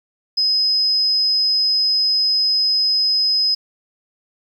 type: tone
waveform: sine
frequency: 5060 Hz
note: D#8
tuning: 28 cents sharp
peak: -14 dBFS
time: 0.37-3.55 s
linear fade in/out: 10 ms
effects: 8-bit